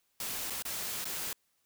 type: noise with dropouts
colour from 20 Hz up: white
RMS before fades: -37 dBFS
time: 0.2-1.33 s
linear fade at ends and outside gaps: 2 ms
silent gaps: 0.5-0.504 / 0.624-0.652 / 1.044-1.053 s
effects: white hiss -75 dBFS RMS until 1.65 s